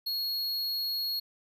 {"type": "tone", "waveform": "square", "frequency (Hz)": 4315, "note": "C#8", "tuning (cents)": -47, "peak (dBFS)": -30, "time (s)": [0.06, 1.2], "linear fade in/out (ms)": 10, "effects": []}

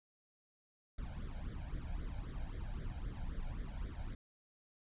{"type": "noise with flanger", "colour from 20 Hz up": "brown", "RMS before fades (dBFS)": -42, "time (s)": [0.98, 4.15], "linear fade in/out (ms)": 5, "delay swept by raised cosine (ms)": [0.54, 1.33], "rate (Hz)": 3.8, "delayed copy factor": 0.95, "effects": ["resampled to 8000 Hz"]}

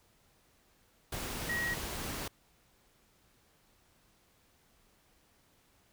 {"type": "tone in noise", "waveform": "sine", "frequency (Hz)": 1902, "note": "A#6", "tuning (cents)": 34, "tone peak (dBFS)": -32, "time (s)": [1.49, 1.74], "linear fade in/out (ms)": 5, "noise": "pink", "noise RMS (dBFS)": -39, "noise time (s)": [1.12, 2.28], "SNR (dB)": 4, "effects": ["pink hiss -68 dBFS RMS until 5.92 s"]}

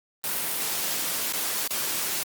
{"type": "noise with dropouts", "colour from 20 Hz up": "white", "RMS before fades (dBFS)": -28, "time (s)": [0.24, 2.23], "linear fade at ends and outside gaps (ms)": 0, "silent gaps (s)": [[1.324, 1.336], [1.676, 1.707]], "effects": ["high-pass 150 Hz 12 dB/octave", "Opus 32 kbps"]}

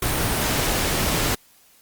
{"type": "noise", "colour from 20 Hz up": "pink", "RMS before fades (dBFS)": -22, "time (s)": [0.02, 1.35], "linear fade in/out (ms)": 5, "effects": ["white hiss -55 dBFS RMS until 1.81 s", "Opus 32 kbps"]}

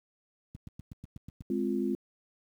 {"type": "click train", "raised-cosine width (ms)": 5, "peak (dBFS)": -30, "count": 8, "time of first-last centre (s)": [0.55, 1.408], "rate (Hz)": 8.16}
{"type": "chord", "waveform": "sine", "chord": "F minor", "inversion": "first", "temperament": "equal with one note detuned", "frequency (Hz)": [208.7, 261.6, 349.2], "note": ["Ab3", "C4", "F4"], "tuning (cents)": [9, 0, 0], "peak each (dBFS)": -32, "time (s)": [1.5, 1.95], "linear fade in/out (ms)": 2}
{"effects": ["high-pass 60 Hz 12 dB/octave", "10-bit"]}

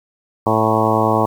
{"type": "harmonic tone with a mistuned harmonic", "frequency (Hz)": 110, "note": "A2", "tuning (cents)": 0, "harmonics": [1, 2, 3, 4, 5, 6, 7, 8, 9, 10], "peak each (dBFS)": [-22, -22, -22, -22, -22, -22, -22, -22, -22, -22], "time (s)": [0.46, 1.26], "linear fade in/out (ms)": 5, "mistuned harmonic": 9, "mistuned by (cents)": -18, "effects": ["7-bit"]}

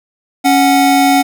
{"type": "tone pair together", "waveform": "square", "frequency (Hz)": [276.7, 738], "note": ["C#4", "F#5"], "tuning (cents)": [-3, -5], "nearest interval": "octave + perfect fourth", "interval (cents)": 1698, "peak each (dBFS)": -11, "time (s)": [0.44, 1.23], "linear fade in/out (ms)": 20, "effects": []}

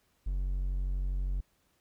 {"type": "tone", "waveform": "triangle", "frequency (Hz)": 46.25, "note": "F#1", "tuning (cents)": 0, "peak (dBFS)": -27, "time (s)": [0.26, 1.41], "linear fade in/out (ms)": 10, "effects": ["pink hiss -72 dBFS RMS until 1.8 s"]}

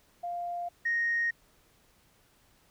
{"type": "tone pair in turn", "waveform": "sine", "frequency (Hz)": [698.5, 1864.8], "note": ["F5", "A#6"], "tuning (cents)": [0, 0], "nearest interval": "octave + perfect fourth", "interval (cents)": 1700, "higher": "second", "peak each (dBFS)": [-32, -25], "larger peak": "second", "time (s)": [[0.23, 0.69], [0.85, 1.31]], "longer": "neither", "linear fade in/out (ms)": 10, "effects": ["tanh soft clip ceiling -21 dBFS", "pink hiss -65 dBFS RMS until 2.7 s"]}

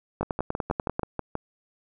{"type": "two click trains", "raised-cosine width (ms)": 1, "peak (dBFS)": [-14, -12], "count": [8, 9], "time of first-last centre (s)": [[0.23, 1.354], [0.21, 0.994]], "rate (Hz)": [6.23, 10.2], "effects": []}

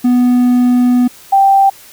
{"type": "tone pair in turn", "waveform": ["triangle", "sine"], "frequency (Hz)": [246.9, 783.9], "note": ["B3", "G5"], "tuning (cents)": [0, 0], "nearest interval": "octave + minor sixth", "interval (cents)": 2000, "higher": "second", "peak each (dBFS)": -5, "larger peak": "neither", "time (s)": [[0.04, 1.08], [1.32, 1.7]], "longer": "first", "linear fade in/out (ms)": 10, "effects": ["white hiss -39 dBFS RMS until 1.92 s"]}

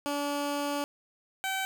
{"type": "tone pair in turn", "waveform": "15% pulse", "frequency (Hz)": [287.7, 768.1], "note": ["D4", "G5"], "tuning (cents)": [-36, -35], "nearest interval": "octave + perfect fourth", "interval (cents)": 1701, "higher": "second", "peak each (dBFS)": [-23, -23], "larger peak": "neither", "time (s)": [[0.06, 0.84], [1.44, 1.65]], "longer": "first", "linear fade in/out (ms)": 0, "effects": []}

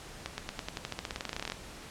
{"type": "accelerating click train", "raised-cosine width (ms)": 0.2, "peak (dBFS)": -17, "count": 23, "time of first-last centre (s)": [0.26, 1.52], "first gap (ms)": 120, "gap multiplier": 0.92, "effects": ["pink hiss -47 dBFS RMS until 1.9 s", "low-pass 9000 Hz 12 dB/octave"]}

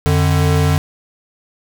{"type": "tone pair together", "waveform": "square", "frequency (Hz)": [88.8, 148.7], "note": ["F2", "D3"], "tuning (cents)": [29, 22], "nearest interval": "major sixth", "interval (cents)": 893, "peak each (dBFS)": -15, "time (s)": [0.06, 0.78], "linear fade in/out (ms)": 0, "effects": []}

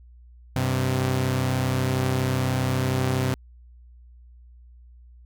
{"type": "tone pair together", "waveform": "sawtooth", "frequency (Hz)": [96.8, 129.4], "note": ["G2", "C3"], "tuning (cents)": [-21, -19], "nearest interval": "perfect fourth", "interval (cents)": 502, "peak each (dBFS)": [-23, -19], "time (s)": [0.56, 3.34], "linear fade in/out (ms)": 0, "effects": ["added 60 Hz sine -46 dBFS peak until 5.25 s"]}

